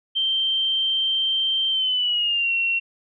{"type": "tone with pitch glide", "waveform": "sine", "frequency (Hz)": [3136, 2730], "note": ["G7", "F7"], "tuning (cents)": [0, -40], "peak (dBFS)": -19, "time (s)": [0.15, 2.8], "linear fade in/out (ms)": 20, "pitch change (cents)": -240, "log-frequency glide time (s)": [1.7, 2.52], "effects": []}